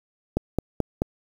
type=click train; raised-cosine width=2 ms; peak=-8 dBFS; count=4; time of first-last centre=0.37-1.019 s; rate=4.62 Hz; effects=7-bit